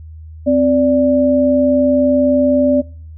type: tone pair together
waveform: sine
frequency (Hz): 260 / 583.7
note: C4 / D5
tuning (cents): -11 / -11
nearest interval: octave + major second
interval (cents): 1400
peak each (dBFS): -12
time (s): 0.46-2.82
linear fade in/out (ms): 20
effects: noise-tail reverb RT60 0.5 s tail -23 dB re dry + added 79 Hz sine -31 dBFS peak until 3.17 s